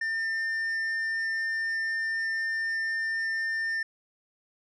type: tone with tanh clipping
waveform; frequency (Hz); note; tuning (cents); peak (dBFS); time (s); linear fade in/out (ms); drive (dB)
triangle; 1801; A6; +40; -28; 0.01-3.83; 5; 9
effects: none